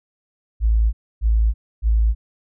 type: tone bursts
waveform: sine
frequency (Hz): 55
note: A1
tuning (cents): 0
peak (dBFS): -13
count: 3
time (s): 0.6-2.15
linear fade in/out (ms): 50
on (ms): 330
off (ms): 280
effects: none